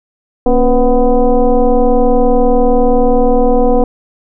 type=tone with frequency modulation; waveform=sine; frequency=235.2 Hz; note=A#3; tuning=16 cents sharp; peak=-6 dBFS; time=0.46-3.84 s; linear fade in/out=2 ms; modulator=255 Hz; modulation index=1.8; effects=none